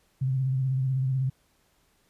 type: tone with vibrato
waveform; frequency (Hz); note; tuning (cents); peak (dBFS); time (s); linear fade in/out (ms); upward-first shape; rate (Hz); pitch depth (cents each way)
sine; 131.7; C3; +12; -23; 0.21-1.3; 10; sine; 16; 46
effects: pink hiss -67 dBFS RMS until 2.09 s + resampled to 32000 Hz